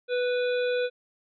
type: harmonic tone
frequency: 493.9 Hz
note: B4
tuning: in tune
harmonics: 1 / 3 / 5 / 7 / 8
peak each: -24 / -34 / -38 / -41 / -42 dBFS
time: 0.08-0.9 s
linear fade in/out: 50 ms
effects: none